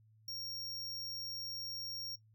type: tone with ADSR envelope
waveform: square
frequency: 5560 Hz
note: F8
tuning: 9 cents flat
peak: -39 dBFS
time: 0.28-2.16 s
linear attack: 5 ms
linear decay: 6 ms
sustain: -2 dB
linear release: 11 ms
effects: noise-tail reverb RT60 0.1 s tail -18 dB re dry + added 109 Hz sine -63 dBFS peak until 2.34 s